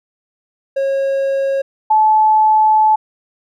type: tone pair in turn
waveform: triangle / sine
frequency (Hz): 545 / 865.1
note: C#5 / A5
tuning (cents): -29 / -30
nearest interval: minor sixth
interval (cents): 799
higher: second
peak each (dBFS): -12 / -8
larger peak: second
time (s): 0.76-1.62 / 1.9-2.96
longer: second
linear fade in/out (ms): 10
effects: none